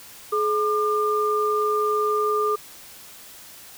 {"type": "tone pair together", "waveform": "sine", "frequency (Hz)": [424.3, 1200], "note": ["G#4", "D6"], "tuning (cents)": [37, 37], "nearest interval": "octave + tritone", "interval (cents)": 1800, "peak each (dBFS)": -22, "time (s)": [0.32, 2.56], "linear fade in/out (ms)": 10, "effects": ["white hiss -44 dBFS RMS until 3.77 s"]}